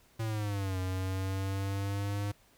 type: exponential two-way sweep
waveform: square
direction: down then up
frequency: 113.5 to 92.5 to 102.4 Hz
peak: -32 dBFS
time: 0.19-2.32 s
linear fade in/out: 10 ms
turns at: 0.79 s
effects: pink hiss -64 dBFS RMS until 2.57 s